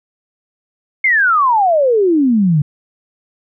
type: exponential sweep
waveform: sine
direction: down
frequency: 2178 to 141 Hz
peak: -9 dBFS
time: 1.04-2.62 s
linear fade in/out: 5 ms
effects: none